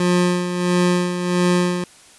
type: tone with tremolo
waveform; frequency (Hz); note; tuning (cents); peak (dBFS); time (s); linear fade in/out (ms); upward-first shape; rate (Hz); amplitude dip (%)
25% pulse; 178.1; F3; +34; -10; 0-1.84; 2; sine; 1.5; 60
effects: white hiss -47 dBFS RMS until 2.18 s + resampled to 24000 Hz

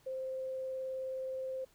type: tone with vibrato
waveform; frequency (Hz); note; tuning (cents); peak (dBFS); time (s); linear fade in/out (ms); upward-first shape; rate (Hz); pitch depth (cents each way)
sine; 523.3; C5; 0; -36; 0.06-1.65; 10; triangle; 19; 8
effects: pink hiss -67 dBFS RMS until 1.74 s

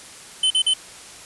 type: tone bursts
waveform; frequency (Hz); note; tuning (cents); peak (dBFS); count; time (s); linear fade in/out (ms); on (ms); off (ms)
square; 3053; G7; -46; -16; 3; 0.43-0.738; 5; 74; 43
effects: white hiss -41 dBFS RMS until 1.25 s + resampled to 24000 Hz

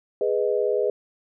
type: chord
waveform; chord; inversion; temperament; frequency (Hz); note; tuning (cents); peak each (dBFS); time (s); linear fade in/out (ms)
sine; G# minor; none; equal; 415.3 / 493.9 / 622.3; G#4 / B4 / D#5; 0 / 0 / 0; -23 / -24 / -27; 0.21-0.9; 2
effects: none

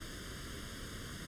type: noise with comb filter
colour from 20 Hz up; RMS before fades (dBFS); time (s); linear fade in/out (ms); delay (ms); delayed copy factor
pink; -45; 0-1.27; 20; 0.6; +0.85
effects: low-pass 10000 Hz 12 dB/octave

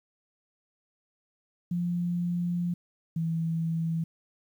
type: tone pair in turn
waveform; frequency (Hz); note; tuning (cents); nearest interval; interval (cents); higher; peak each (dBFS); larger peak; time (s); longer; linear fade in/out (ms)
sine; 174.61 / 164.01; F3 / E3; 0 / -8; minor second; 108; first; -26; neither; 1.71-2.74 / 3.16-4.04; first; 5
effects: 10-bit

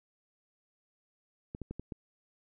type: clicks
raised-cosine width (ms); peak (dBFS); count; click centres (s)
3; -26; 5; 1.549 / 1.617 / 1.71 / 1.796 / 1.922
effects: none

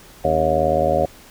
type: harmonic tone with a mistuned harmonic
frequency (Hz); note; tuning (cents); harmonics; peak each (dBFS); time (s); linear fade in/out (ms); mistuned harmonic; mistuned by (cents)
79.2; D#2; +31; 1 / 2 / 3 / 4 / 5 / 6 / 7 / 8 / 9; -27 / -28 / -30 / -30 / -26 / -28 / -19 / -23 / -21; 0.24-1.06; 10; 4; -130
effects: pink hiss -45 dBFS RMS until 1.3 s

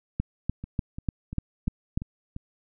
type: two click trains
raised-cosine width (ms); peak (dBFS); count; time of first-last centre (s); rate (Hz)
5; -13 / -23; 7 / 6; 0.2-1.975 / 0.64-2.364; 3.38 / 2.9
effects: none

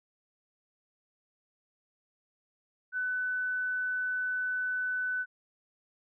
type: tone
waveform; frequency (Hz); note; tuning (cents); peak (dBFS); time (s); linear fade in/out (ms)
sine; 1500; F#6; +23; -29; 2.92-5.26; 50
effects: none

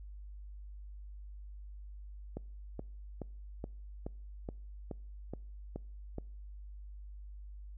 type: click train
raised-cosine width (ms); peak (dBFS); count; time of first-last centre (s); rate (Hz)
2; -26; 10; 2.37-6.184; 2.36
effects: noise-tail reverb RT60 0.6 s tail -26 dB re dry + added 50 Hz sine -45 dBFS peak until 7.77 s

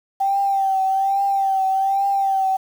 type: tone with vibrato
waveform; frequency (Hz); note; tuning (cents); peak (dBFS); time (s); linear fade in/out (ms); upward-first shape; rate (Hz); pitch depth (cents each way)
sine; 779; G5; -11; -16; 0.2-2.57; 10; triangle; 1.2; 36
effects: 7-bit

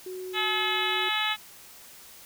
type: tone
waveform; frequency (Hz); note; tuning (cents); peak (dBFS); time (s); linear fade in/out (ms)
sine; 370; F#4; 0; -34; 0.06-1.09; 5
type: harmonic tone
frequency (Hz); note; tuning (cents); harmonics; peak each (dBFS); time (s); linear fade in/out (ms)
428.3; A4; -47; 2 / 3 / 4 / 5 / 6 / 7 / 8 / 9; -33 / -33 / -33 / -33 / -33 / -33 / -33 / -33; 0.33-1.37; 50
effects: white hiss -49 dBFS RMS until 2.25 s

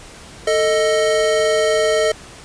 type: tone pair together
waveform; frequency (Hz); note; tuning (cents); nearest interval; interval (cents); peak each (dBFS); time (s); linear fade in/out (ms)
square; 442.4 / 624; A4 / D#5; +9 / +5; tritone; 596; -18 / -17; 0.47-2.12; 5
effects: pink hiss -39 dBFS RMS until 2.44 s + resampled to 22050 Hz

